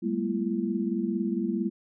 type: tone cluster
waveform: sine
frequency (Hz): 195.2 / 212.8 / 237.2 / 337.2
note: G3 / G#3 / A#3 / E4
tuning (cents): -7 / +42 / +30 / +39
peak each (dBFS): -31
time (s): 0.02-1.7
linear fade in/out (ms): 20
effects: none